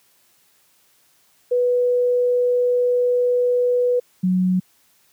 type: tone pair in turn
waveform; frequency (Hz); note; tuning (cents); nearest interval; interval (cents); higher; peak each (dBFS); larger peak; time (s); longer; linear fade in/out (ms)
sine; 492.1 / 183.88; B4 / F#3; -6 / -10; octave + perfect fourth; 1704; first; -15; neither; 1.51-4 / 4.23-4.6; first; 10
effects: white hiss -59 dBFS RMS until 5.12 s + high-pass 80 Hz 12 dB/octave